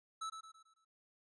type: tone with echo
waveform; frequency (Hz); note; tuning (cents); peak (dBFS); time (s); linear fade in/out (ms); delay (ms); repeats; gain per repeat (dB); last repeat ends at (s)
square; 1309; E6; -13; -40; 0.21-0.3; 10; 110; 5; -7; 0.85
effects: resampled to 22050 Hz